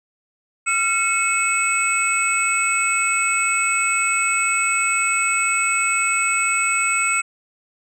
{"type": "tone cluster", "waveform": "sine", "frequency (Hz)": [1371, 2195, 2571, 7990], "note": ["F6", "C#7", "E7", "B8"], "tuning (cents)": [-32, -18, -44, 19], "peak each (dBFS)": -22, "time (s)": [0.66, 7.22], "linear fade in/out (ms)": 20, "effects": ["tanh soft clip ceiling -8 dBFS"]}